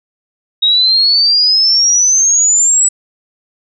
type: exponential sweep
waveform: sine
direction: up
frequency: 3766 to 7902 Hz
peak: -7 dBFS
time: 0.62-2.89 s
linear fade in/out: 10 ms
effects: none